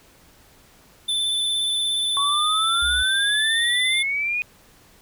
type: tone with vibrato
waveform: square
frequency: 3520 Hz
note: A7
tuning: in tune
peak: -21 dBFS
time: 1.08-4.03 s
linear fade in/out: 10 ms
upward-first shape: sine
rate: 17 Hz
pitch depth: 22 cents each way
type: exponential sweep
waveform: sine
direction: up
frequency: 1108.7 to 2489 Hz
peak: -21 dBFS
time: 2.17-4.42 s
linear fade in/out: 0 ms
type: tone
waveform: sine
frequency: 65.9 Hz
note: C2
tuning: 13 cents sharp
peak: -29 dBFS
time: 2.82-3.03 s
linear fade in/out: 5 ms
effects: pink hiss -53 dBFS RMS until 5.01 s